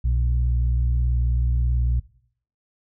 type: tone pair together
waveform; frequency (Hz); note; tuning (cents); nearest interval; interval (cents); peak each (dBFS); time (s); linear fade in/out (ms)
sine; 61.74 / 120.24; B1 / B2; 0 / -46; octave; 1154; -18 / -26; 0.04-2; 10
effects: noise-tail reverb RT60 0.6 s tail -19 dB re dry + tanh soft clip ceiling -11 dBFS